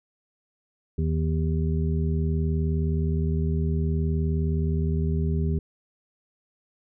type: harmonic tone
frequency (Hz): 79.4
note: D#2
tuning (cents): +36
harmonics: 1 / 2 / 3 / 5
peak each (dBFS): -24 / -26 / -33 / -34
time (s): 0.98-5.59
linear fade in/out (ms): 5
effects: none